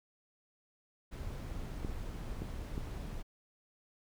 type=noise; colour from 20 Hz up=brown; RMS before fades=-41 dBFS; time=1.11-3.23 s; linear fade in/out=20 ms
type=clicks; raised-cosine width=3 ms; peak=-25 dBFS; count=3; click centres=1.848 / 2.42 / 2.779 s
effects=none